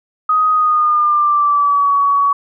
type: tone with pitch glide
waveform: sine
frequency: 1252 to 1128.4 Hz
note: D#6 to C#6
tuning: +10 to +30 cents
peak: -10 dBFS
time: 0.29-2.33 s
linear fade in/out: 5 ms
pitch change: -180 cents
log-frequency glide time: 0.51-1.92 s
effects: none